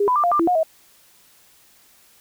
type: tone with pitch steps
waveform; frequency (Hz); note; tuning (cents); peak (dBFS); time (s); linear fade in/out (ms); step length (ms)
sine; 406.1 / 998 / 1188 / 699 / 1191 / 334 / 720 / 642; G#4 / B5 / D6 / F5 / D6 / E4 / F#5 / E5; -39 / +18 / +20 / +1 / +24 / +23 / -47 / -46; -15; 0-0.632; 5; 79
effects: white hiss -54 dBFS RMS until 2.2 s